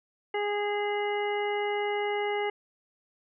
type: harmonic tone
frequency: 412.3 Hz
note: G#4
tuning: 13 cents flat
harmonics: 1 / 2 / 3 / 4 / 5 / 7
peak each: -29 / -32 / -43 / -43 / -35 / -42 dBFS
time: 0.34-2.5 s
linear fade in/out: 5 ms
effects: none